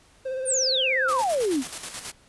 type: tone with vibrato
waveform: triangle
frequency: 522 Hz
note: C5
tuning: 4 cents flat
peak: -25 dBFS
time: 0.25-1.22 s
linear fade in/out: 10 ms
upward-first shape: sine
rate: 17 Hz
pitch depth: 29 cents each way
type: exponential sweep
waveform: sine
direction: down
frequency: 9620 to 238.9 Hz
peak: -21 dBFS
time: 0.45-1.64 s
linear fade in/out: 50 ms
type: noise with tremolo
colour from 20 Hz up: white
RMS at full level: -33 dBFS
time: 1.08-2.12 s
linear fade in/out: 10 ms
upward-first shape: square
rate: 9.3 Hz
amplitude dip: 50%
effects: pink hiss -57 dBFS RMS until 2.28 s + resampled to 24000 Hz